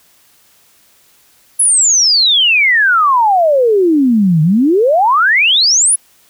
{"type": "exponential two-way sweep", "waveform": "sine", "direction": "down then up", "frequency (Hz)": [10770, 150, 10770], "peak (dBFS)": -7, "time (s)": [1.59, 5.96], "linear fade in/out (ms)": 10, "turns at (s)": 4.42, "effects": ["white hiss -50 dBFS RMS until 6.29 s"]}